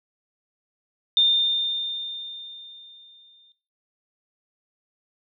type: tone with exponential decay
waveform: sine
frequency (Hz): 3616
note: A7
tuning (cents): +47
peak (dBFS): -14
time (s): 1.17-3.52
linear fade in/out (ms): 1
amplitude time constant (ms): 510
effects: noise-tail reverb RT60 0.4 s tail -19 dB re dry